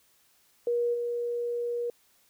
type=tone with level steps; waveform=sine; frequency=477.3 Hz; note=A#4; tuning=41 cents sharp; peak=-24 / -28 dBFS; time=0.67-1.9 s; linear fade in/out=2 ms; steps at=0.93 s; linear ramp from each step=20 ms; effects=white hiss -65 dBFS RMS until 2.29 s